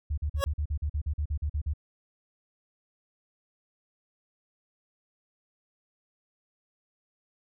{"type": "tone bursts", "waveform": "sine", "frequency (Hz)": 74.3, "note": "D2", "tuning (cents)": 21, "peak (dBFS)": -26, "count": 14, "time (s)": [0.1, 1.737], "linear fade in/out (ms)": 10, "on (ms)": 77, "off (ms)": 43}
{"type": "tone with exponential growth", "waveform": "25% pulse", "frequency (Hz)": 554.4, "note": "C#5", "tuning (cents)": 0, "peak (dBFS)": -17, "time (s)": [0.36, 0.44], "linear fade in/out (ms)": 0, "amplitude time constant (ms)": 16}
{"effects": []}